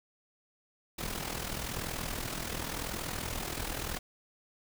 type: noise with amplitude modulation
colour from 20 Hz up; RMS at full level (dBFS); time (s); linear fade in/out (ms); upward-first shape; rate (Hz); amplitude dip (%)
pink; -34; 0.98-3.99; 10; sine; 40.9; 65
effects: none